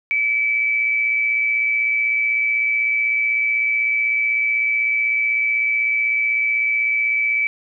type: tone with amplitude modulation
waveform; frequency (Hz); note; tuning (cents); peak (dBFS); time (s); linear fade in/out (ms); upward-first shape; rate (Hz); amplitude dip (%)
sine; 2300; D7; -37; -14; 0.11-7.47; 0; sine; 116; 45
effects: none